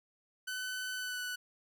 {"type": "tone with pitch glide", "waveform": "sawtooth", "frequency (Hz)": [1508, 1486.4], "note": ["F#6", "F#6"], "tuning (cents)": [32, 7], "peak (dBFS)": -33, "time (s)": [0.47, 1.36], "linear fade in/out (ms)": 10, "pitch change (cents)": -25, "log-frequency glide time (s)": [0.95, 1.21], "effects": []}